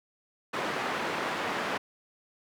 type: band-pass noise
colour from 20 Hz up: white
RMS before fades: -32 dBFS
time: 0.53-1.78 s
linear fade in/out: 10 ms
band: 200 to 1600 Hz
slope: 12 dB/octave
effects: none